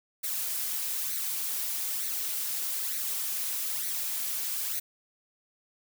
blue noise with flanger, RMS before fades -32 dBFS, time 0.23-4.8 s, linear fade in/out 10 ms, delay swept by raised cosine 0.48 to 4.88 ms, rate 1.1 Hz, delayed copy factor +0.6, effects none

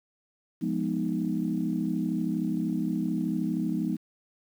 sine chord, F half-diminished seventh, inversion none, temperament equal, 174.61 / 207.7 / 246.9 / 311.1 Hz, F3 / Ab3 / Cb4 / Eb4, 0 / 0 / 0 / 0 cents, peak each -31 dBFS, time 0.61-3.97 s, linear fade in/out 20 ms, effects tanh soft clip ceiling -15 dBFS + 9-bit

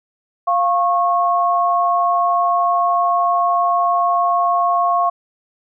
sine tone pair together, 698.4 / 1095 Hz, F5 / C#6, 0 / -22 cents, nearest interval minor sixth, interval 778 cents, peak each -16 dBFS, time 0.47-5.1 s, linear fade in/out 10 ms, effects none

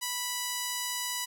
5% pulse tone, 985 Hz, B5, 5 cents flat, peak -19 dBFS, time 0.01-1.26 s, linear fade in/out 20 ms, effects none

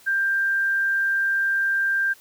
sine tone, 1585 Hz, G6, 19 cents sharp, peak -19 dBFS, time 0.06-2.14 s, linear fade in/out 20 ms, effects white hiss -52 dBFS RMS until 2.2 s

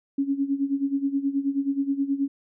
sine tone with tremolo, 277.2 Hz, C#4, in tune, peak -19 dBFS, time 0.18-2.28 s, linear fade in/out 5 ms, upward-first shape sine, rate 9.4 Hz, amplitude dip 80%, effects none

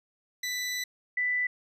20% pulse / sine tone pair in turn, 1986 / 1986 Hz, B6 / B6, +9 / +9 cents, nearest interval unison, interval 0 cents, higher neither, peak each -25 dBFS, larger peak neither, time 0.43-0.84 / 1.17-1.47 s, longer first, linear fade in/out 5 ms, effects resampled to 32000 Hz

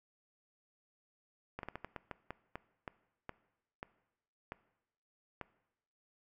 slowing click train, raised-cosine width 0.5 ms, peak -26 dBFS, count 14, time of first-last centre 1.59-5.413 s, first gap 42 ms, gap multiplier 1.29, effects noise-tail reverb RT60 0.9 s tail -19 dB re dry

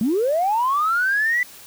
sine linear sweep, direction up, 198.8 to 2000 Hz, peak -16 dBFS, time 0.01-1.43 s, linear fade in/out 2 ms, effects tanh soft clip ceiling -12 dBFS + white hiss -43 dBFS RMS until 1.66 s

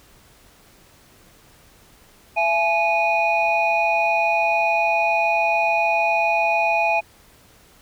sine tone cluster, 673 / 846 / 2475 Hz, E5 / G#5 / D#7, +36 / +32 / -10 cents, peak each -20 dBFS, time 2.36-7.01 s, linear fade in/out 20 ms, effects tanh soft clip ceiling -10 dBFS + pink hiss -52 dBFS RMS until 7.81 s

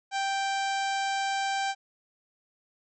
harmonic tone, 784 Hz, G5, in tune, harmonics 1 / 2 / 3 / 4 / 5 / 6 / 7 / 8 / 9 / 10, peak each -28 / -34 / -38 / -40 / -42 / -44 / -45 / -46 / -47 / -48 dBFS, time 0.11-1.75 s, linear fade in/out 50 ms, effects none

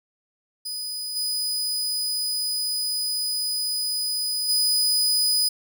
sawtooth tone with level steps, 4978 Hz, D#8, in tune, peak -26 / -21 / -16 dBFS, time 0.65-5.49 s, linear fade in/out 10 ms, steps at 1.15 / 4.48 s, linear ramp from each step 20 ms, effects none

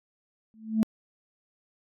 sine tone with exponential growth, 220 Hz, A3, in tune, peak -15 dBFS, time 0.54-0.83 s, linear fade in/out 0 ms, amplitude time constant 62 ms, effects tanh soft clip ceiling -16 dBFS + AAC 64 kbps

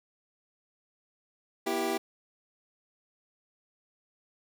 25% pulse chord, E minor, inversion second, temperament equal with one note detuned, 241.9 / 329.6 / 392 Hz, B3 / E4 / G4, -36 / 0 / 0 cents, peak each -33 / -29 / -27 dBFS, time 1.66-1.98 s, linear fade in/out 10 ms, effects none

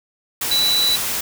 sine tone in noise, 3951 Hz, B7, in tune, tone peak -15 dBFS, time 0.51-0.96 s, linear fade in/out 5 ms, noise white, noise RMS -23 dBFS, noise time 0.41-1.21 s, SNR +5 dB, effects none

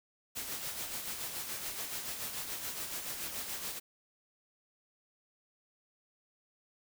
white noise with tremolo, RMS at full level -38 dBFS, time 0.35-3.8 s, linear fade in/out 20 ms, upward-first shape sine, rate 7 Hz, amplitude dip 45%, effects none

